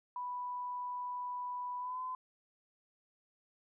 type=tone with pitch glide; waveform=sine; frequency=987.8 to 1018.5 Hz; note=B5 to C6; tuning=0 to -47 cents; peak=-37 dBFS; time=0.16-2.15 s; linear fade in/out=2 ms; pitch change=+53 cents; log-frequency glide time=1.79-2.01 s; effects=none

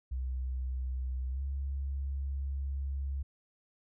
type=tone with pitch glide; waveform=sine; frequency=64 to 68.59 Hz; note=C2 to C#2; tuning=-38 to -18 cents; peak=-32 dBFS; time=0.11-3.23 s; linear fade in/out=10 ms; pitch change=+120 cents; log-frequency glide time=1.3-1.42 s; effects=none

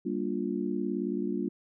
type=chord; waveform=sine; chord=G minor seventh; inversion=none; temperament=just; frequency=196 / 235.2 / 294 / 352.8 Hz; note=G3 / Bb3 / D4 / F4; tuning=0 / +16 / +2 / +18 cents; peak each=-34 dBFS; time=0.05-1.49 s; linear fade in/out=10 ms; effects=none

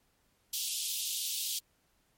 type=high-pass noise; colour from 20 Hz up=pink; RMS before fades=-35 dBFS; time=0.53-1.59 s; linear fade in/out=5 ms; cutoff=3000 Hz; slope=48 dB/octave; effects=pink hiss -72 dBFS RMS until 2.17 s + MP3 64 kbps

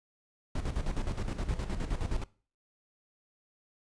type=noise with tremolo; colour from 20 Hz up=brown; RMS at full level=-30 dBFS; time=0.55-2.24 s; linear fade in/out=5 ms; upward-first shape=square; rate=9.6 Hz; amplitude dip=65%; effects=noise-tail reverb RT60 0.4 s tail -21 dB re dry + resampled to 22050 Hz

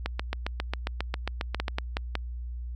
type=two click trains; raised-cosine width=0.3 ms; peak=-13 / -12 dBFS; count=13 / 4; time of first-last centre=0.06-1.682 / 1.6-2.154 s; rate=7.4 / 5.42 Hz; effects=added 60 Hz sine -33 dBFS peak until 2.75 s

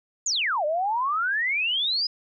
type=exponential two-way sweep; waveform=sine; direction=down then up; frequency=7280 to 582 to 5070 Hz; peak=-22 dBFS; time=0.26-2.07 s; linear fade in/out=5 ms; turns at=0.65 s; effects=none

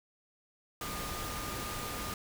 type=tone in noise; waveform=sine; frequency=1216 Hz; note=D#6; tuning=40 cents flat; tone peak=-43 dBFS; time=0.81-2.14 s; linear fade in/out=2 ms; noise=pink; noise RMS=-39 dBFS; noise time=0.81-2.14 s; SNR=-7 dB; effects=none

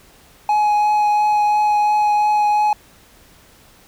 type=tone with vibrato; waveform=triangle; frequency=839 Hz; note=G#5; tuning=17 cents sharp; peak=-11 dBFS; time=0.49-2.73 s; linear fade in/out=2 ms; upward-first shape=triangle; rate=2.9 Hz; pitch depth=12 cents each way; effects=pink hiss -49 dBFS RMS until 3.87 s

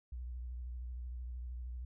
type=tone with vibrato; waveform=sine; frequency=61.2 Hz; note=B1; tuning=15 cents flat; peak=-40 dBFS; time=0.12-1.85 s; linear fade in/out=5 ms; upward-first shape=sine; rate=13 Hz; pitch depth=63 cents each way; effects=none

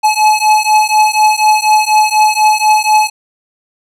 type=beating tone pair; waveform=square; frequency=854 / 858.1 Hz; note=G#5 / A5; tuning=+48 / -44 cents; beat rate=4.1 Hz; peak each=-11 dBFS; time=0.03-3.1 s; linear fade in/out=20 ms; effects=low-pass 12000 Hz 12 dB/octave

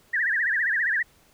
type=tone with vibrato; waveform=sine; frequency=1764 Hz; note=A6; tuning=4 cents sharp; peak=-21 dBFS; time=0.13-1.03 s; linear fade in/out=10 ms; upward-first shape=triangle; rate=15 Hz; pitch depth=220 cents each way; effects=pink hiss -59 dBFS RMS until 1.33 s

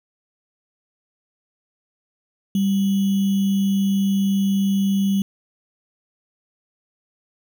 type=tone with sample-and-hold; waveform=sine; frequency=196.4 Hz; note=G3; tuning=4 cents sharp; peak=-16 dBFS; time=2.55-5.22 s; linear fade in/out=2 ms; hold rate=3150 Hz; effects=none

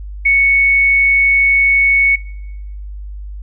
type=tone; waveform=sine; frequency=2217 Hz; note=C#7; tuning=in tune; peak=-8 dBFS; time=0.25-2.16 s; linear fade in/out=10 ms; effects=noise-tail reverb RT60 1.0 s tail -23 dB re dry + added 50 Hz sine -25 dBFS peak until 3.42 s

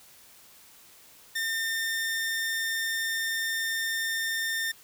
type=tone; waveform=sawtooth; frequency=1809 Hz; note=A6; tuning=48 cents sharp; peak=-24 dBFS; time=1.35-4.72 s; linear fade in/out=10 ms; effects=white hiss -54 dBFS RMS until 4.83 s

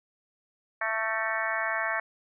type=harmonic tone with a mistuned harmonic; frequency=221.9 Hz; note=A3; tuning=15 cents sharp; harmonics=3 / 4 / 5 / 6 / 7 / 8 / 9 / 10; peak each=-34 / -37 / -35 / -37 / -34 / -32 / -37 / -37 dBFS; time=0.81-2 s; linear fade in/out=5 ms; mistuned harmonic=9; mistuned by=-55 cents; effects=none

